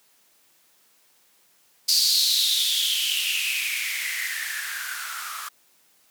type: noise with band-pass filter sweep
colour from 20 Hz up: violet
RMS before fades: -25 dBFS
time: 1.88-5.49 s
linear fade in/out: 10 ms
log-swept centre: 4700 to 1200 Hz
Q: 7.7
effects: white hiss -61 dBFS RMS until 6.1 s + high-pass 150 Hz 12 dB/octave